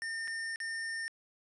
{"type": "tone with dropouts", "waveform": "square", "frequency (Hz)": 1814, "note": "A#6", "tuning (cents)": -48, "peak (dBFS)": -36, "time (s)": [0.02, 1.08], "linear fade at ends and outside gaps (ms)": 0, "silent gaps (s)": [[0.275, 0.279], [0.559, 0.602]], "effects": ["resampled to 24000 Hz", "12-bit"]}